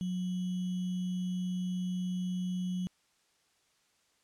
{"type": "tone with sample-and-hold", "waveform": "sine", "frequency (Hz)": 181.8, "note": "F#3", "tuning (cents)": -30, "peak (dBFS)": -31, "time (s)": [0.01, 2.87], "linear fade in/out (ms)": 0, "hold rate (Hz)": 3150, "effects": ["white hiss -71 dBFS RMS until 4.23 s", "low-pass 8000 Hz 12 dB/octave"]}